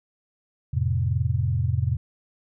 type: chord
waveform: sine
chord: F major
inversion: none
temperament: equal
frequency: 87.31 / 110 / 130.81 Hz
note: F2 / A2 / C3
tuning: 0 / 0 / 0 cents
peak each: -25 dBFS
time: 0.73-1.97 s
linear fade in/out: 10 ms
effects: none